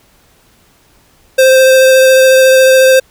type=tone with vibrato; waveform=square; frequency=523.3 Hz; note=C5; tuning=in tune; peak=-4 dBFS; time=1.38-3 s; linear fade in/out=10 ms; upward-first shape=triangle; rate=14 Hz; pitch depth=13 cents each way; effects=pink hiss -49 dBFS RMS until 3.1 s